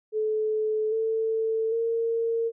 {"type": "tone with pitch steps", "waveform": "sine", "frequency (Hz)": [432.3, 445.2, 458.5], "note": ["A4", "A4", "A#4"], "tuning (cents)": [-31, 20, -29], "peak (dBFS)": -23, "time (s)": [0.12, 2.52], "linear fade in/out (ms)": 50, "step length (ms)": 800, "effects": []}